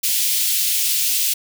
white high-pass noise, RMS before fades -19 dBFS, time 0.03-1.34 s, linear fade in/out 10 ms, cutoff 2600 Hz, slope 24 dB/octave, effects none

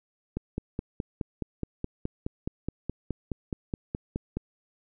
click train, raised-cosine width 3 ms, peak -17 dBFS, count 20, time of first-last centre 0.37-4.37 s, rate 4.75 Hz, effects none

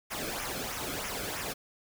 pink noise with flanger, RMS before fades -36 dBFS, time 0.1-1.54 s, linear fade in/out 20 ms, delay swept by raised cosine 0.23 to 1.09 ms, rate 3.1 Hz, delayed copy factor -0.65, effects none

